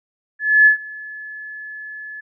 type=tone with ADSR envelope; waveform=sine; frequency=1718 Hz; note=A6; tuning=42 cents flat; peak=-6 dBFS; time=0.39-2.21 s; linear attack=270 ms; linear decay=110 ms; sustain=-24 dB; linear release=13 ms; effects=none